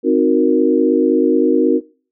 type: chord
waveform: sine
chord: C half-diminished seventh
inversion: none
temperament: equal with one note detuned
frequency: 261.6 / 311.1 / 367.2 / 466.2 Hz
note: C4 / Eb4 / Gb4 / Bb4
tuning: 0 / 0 / -13 / 0 cents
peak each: -16 dBFS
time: 0.03-1.81 s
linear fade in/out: 50 ms
effects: noise-tail reverb RT60 0.4 s tail -22 dB re dry